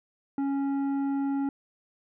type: tone with tanh clipping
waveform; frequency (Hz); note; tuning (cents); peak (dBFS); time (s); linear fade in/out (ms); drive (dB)
triangle; 276.8; C#4; -2; -27; 0.38-1.49; 2; 13
effects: none